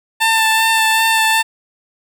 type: tone with vibrato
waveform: 15% pulse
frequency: 890 Hz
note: A5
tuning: 20 cents sharp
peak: -5 dBFS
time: 0.2-1.43 s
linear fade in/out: 20 ms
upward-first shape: sine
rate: 2.6 Hz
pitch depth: 15 cents each way
effects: none